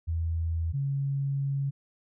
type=tone pair in turn; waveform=sine; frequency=82.41 / 138.6 Hz; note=E2 / C#3; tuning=0 / 0 cents; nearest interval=major sixth; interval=900 cents; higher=second; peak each=-26 dBFS; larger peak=neither; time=0.07-0.73 / 0.73-1.71 s; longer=second; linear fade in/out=20 ms; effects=none